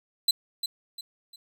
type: tone with echo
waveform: 40% pulse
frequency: 4029 Hz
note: B7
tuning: 34 cents sharp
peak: -17 dBFS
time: 0.28-0.31 s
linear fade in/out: 5 ms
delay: 350 ms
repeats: 3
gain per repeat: -9 dB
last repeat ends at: 1.36 s
effects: none